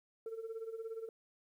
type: tone with tremolo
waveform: sine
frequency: 450 Hz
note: A4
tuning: 39 cents sharp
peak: -36 dBFS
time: 0.26-1.09 s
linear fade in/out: 2 ms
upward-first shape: sine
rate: 17 Hz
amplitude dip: 75%
effects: tanh soft clip ceiling -37 dBFS + 12-bit